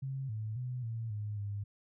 sine tone with pitch steps, 134.4 / 108.6 / 125.3 / 113.8 / 104.9 / 101.8 Hz, C3 / A2 / B2 / A#2 / G#2 / G#2, +47 / -22 / +25 / -41 / +18 / -34 cents, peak -35 dBFS, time 0.02-1.64 s, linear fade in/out 10 ms, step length 270 ms, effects none

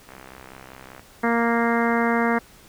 click train, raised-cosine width 0.5 ms, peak -26 dBFS, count 60, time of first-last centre 0.09-0.995 s, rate 65.2 Hz
harmonic tone, 233.1 Hz, A#3, in tune, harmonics 1 / 2 / 3 / 4 / 5 / 6 / 7 / 8 / 9, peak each -22 / -25 / -27 / -28 / -29 / -30 / -30 / -31 / -32 dBFS, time 1.23-2.39 s, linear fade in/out 10 ms
effects pink hiss -50 dBFS RMS until 2.68 s

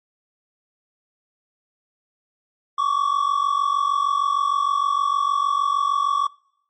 triangle tone pair together, 1108.7 / 1155.2 Hz, C#6 / D6, 0 / -29 cents, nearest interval minor second, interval 71 cents, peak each -19 dBFS, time 2.78-6.27 s, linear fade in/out 5 ms, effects noise-tail reverb RT60 0.7 s tail -24 dB re dry + MP3 32 kbps

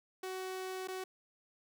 sawtooth tone with dropouts, 374.5 Hz, F#4, 21 cents sharp, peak -35 dBFS, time 0.23-1.04 s, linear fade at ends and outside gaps 5 ms, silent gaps 0.875-0.883 s, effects none

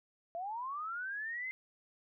sine linear sweep, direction up, 660 to 2093 Hz, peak -37 dBFS, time 0.35-1.51 s, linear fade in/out 0 ms, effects none

